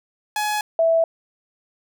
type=tone pair in turn; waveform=sawtooth / sine; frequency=843 / 657.9 Hz; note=G#5 / E5; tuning=+26 / -4 cents; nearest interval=major third; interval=430 cents; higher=first; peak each=-17 / -14 dBFS; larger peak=second; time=0.36-0.61 / 0.79-1.04 s; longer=neither; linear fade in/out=2 ms; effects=none